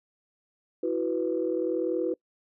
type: chord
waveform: sine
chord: E suspended second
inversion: none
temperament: equal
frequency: 329.6 / 370 / 493.9 Hz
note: E4 / F#4 / B4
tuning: 0 / 0 / 0 cents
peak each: -29 dBFS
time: 0.83-2.14 s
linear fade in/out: 5 ms
effects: noise-tail reverb RT60 0.1 s tail -25 dB re dry + tanh soft clip ceiling -15 dBFS